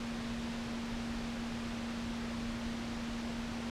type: tone in noise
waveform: sine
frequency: 233.1 Hz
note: A#3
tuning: in tune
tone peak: -38 dBFS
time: 0-3.7 s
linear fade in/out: 2 ms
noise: pink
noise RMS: -42 dBFS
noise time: 0-3.7 s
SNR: +1 dB
effects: low-pass 5000 Hz 12 dB/octave